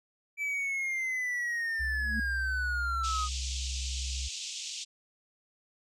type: linear sweep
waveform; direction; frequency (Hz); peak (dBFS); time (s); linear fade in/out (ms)
triangle; down; 2321 to 1236; -28; 0.37-3.29; 50
type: tone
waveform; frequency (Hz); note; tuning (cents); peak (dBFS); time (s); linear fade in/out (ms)
sine; 65.41; C2; 0; -33; 1.79-4.29; 20
type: tone with exponential growth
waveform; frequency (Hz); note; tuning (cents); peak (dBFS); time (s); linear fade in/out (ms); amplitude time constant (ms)
sine; 222.5; A3; +20; -30; 1.91-2.2; 5; 61
type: band-pass noise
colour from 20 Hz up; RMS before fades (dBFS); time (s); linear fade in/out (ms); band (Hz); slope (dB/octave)
white; -39; 3.03-4.85; 20; 2600 to 7400; 48
effects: none